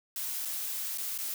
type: noise with dropouts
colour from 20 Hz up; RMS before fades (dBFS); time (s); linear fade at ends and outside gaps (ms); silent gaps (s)
blue; -35; 0.16-1.34; 1; 0.451-0.455 / 0.975-0.982 / 1.178-1.187
effects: none